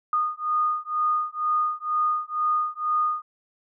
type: beating tone pair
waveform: sine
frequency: 1228 / 1230.1 Hz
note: D#6 / D#6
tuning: -23 / -20 cents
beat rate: 2.1 Hz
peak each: -25 dBFS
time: 0.13-3.22 s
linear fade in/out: 2 ms
effects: none